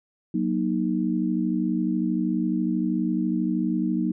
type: chord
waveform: sine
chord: D# minor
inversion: first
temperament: equal with one note detuned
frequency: 185 / 237.3 / 311.1 Hz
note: F#3 / A#3 / D#4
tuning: 0 / +31 / 0 cents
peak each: -26 dBFS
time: 0.34-4.12 s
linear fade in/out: 5 ms
effects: none